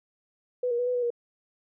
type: tone with pitch steps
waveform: sine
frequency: 496.2 / 475.2 / 490.5 / 497.6 / 490 / 475.6 Hz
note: B4 / A#4 / B4 / B4 / B4 / A#4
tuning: +8 / +33 / -12 / +13 / -14 / +35 cents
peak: -24 dBFS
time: 0.63-1.104 s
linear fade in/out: 5 ms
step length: 79 ms
effects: none